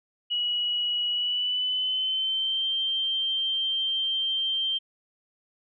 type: tone with pitch glide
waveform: sine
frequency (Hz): 2919 to 3147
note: F#7 to G7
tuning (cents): -24 to +6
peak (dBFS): -24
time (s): 0.3-4.79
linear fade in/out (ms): 20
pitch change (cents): +130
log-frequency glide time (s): 1.08-2.66
effects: none